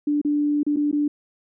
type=tone with dropouts; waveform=sine; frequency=293.7 Hz; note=D4; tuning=in tune; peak=-18 dBFS; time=0.07-1.08 s; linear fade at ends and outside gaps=5 ms; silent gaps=0.215-0.248 / 0.632-0.665 / 0.762-0.768 / 0.914-0.927 s; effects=none